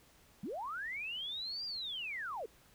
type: linear two-way sweep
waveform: sine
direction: up then down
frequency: 156.8 to 4852 to 386.4 Hz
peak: -38 dBFS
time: 0.43-2.46 s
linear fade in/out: 5 ms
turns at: 1.65 s
effects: pink hiss -64 dBFS RMS until 2.74 s